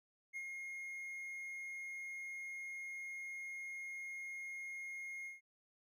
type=tone with ADSR envelope; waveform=triangle; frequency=2143 Hz; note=C7; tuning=41 cents sharp; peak=-39 dBFS; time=0.33-5.41 s; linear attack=35 ms; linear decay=59 ms; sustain=-3 dB; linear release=150 ms; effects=none